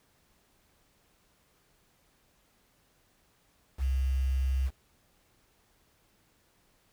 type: tone with quantisation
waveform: sine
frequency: 66 Hz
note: C2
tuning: 16 cents sharp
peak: -25 dBFS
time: 3.78-4.71 s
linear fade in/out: 50 ms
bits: 8
effects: pink hiss -68 dBFS RMS until 6.92 s